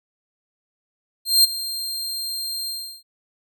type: tone with ADSR envelope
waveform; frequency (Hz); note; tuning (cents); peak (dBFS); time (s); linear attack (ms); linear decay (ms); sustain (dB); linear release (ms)
sawtooth; 4186; C8; 0; -7; 1.25-3.03; 190; 16; -16; 350
effects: none